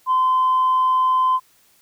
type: tone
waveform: sine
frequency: 1029 Hz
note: C6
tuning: 29 cents flat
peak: -13 dBFS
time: 0.06-1.4 s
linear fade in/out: 50 ms
effects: tanh soft clip ceiling -11 dBFS + white hiss -57 dBFS RMS until 1.81 s